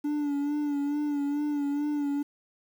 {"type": "tone with vibrato", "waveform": "triangle", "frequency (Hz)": 290.1, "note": "D4", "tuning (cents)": -21, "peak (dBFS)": -24, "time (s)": [0.04, 2.23], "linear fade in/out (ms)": 10, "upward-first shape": "sine", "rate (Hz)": 2.3, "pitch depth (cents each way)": 41, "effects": ["9-bit"]}